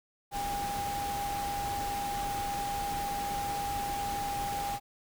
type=tone in noise; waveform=sine; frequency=807 Hz; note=G#5; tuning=50 cents flat; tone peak=-32 dBFS; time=0.31-4.8 s; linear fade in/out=50 ms; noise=pink; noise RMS=-39 dBFS; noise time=0.31-4.8 s; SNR=+4 dB; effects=none